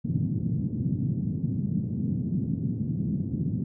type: band-pass noise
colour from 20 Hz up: pink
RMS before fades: -28 dBFS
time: 0.04-3.64 s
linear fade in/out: 10 ms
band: 120 to 220 Hz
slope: 24 dB/octave
effects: none